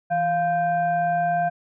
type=tone with frequency modulation; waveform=sine; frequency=698.5 Hz; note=F5; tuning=in tune; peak=-19 dBFS; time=0.1-1.5 s; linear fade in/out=20 ms; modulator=863 Hz; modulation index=0.53; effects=none